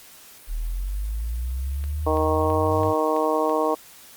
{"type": "linear sweep", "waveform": "sine", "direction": "up", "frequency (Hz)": [36.71, 99.7], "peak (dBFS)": -24, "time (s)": [0.47, 2.94], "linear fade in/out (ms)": 50}
{"type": "click train", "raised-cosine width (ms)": 0.3, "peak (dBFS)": -25, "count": 6, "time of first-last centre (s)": [1.84, 3.496], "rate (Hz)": 3.02}
{"type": "harmonic tone", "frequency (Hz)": 155.8, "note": "D#3", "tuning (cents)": 3, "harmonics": [2, 3, 4, 5, 6, 7], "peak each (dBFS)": [-27, -24, -25, -29, -28, -27], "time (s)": [2.06, 3.75], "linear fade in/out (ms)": 10}
{"effects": ["white hiss -47 dBFS RMS until 4.16 s", "Opus 48 kbps"]}